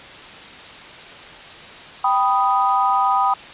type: chord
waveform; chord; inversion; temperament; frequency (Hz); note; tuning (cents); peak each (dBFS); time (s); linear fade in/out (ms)
sine; G augmented; none; equal; 784 / 987.8 / 1244.5; G5 / B5 / D#6; 0 / 0 / 0; -19; 2.04-3.34; 5
effects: white hiss -38 dBFS RMS until 3.53 s + resampled to 8000 Hz